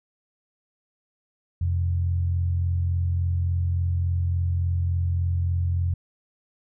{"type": "tone pair together", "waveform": "sine", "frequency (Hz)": [87.3, 130.8], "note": ["F2", "C3"], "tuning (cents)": [0, 0], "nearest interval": "perfect fifth", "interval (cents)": 700, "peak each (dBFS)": [-21, -32], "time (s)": [1.61, 5.94], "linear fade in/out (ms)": 5, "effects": []}